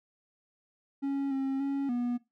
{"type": "tone with pitch steps", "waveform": "triangle", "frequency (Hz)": [276.7, 269.2, 277, 242.7], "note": ["C#4", "C4", "C#4", "B3"], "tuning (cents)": [-3, 49, -1, -30], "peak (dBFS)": -26, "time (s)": [1.02, 2.18], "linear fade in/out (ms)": 20, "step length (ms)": 290, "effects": ["noise-tail reverb RT60 0.2 s tail -18 dB re dry"]}